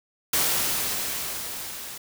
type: noise with level ramp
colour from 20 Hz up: white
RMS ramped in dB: -22 to -38 dBFS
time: 0.33-1.98 s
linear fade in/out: 5 ms
effects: none